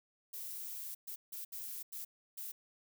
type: noise bursts at uneven times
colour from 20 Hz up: violet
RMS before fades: -44 dBFS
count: 6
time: 0.33-0.95 / 1.07-1.16 / 1.32-1.45 / 1.52-1.83 / 1.92-2.05 / 2.37-2.52 s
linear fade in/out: 10 ms
effects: none